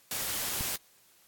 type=noise; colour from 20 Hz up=white; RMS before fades=-33 dBFS; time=0.11-0.76 s; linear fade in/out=2 ms
type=click; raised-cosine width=5 ms; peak=-24 dBFS; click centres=0.609 s
effects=white hiss -62 dBFS RMS until 1.27 s + AAC 64 kbps